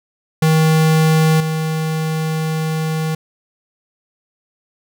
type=tone with level steps; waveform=square; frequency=158.3 Hz; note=D#3; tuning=30 cents sharp; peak=-11 / -18 dBFS; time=0.42-3.15 s; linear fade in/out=5 ms; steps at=1.4 s; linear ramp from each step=5 ms; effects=none